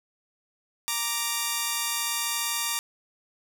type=tone pair together; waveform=5% pulse; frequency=931.7 / 1174.7 Hz; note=A#5 / D6; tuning=-1 / 0 cents; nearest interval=major third; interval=401 cents; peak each=-17 dBFS; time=0.88-2.79 s; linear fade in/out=0 ms; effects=none